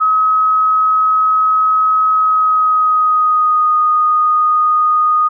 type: tone with pitch glide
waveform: sine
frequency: 1275 to 1236.6 Hz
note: D#6 to D#6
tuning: +42 to -11 cents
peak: -9 dBFS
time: 0-5.29 s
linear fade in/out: 20 ms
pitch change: -53 cents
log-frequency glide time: 2.11-3.76 s
effects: none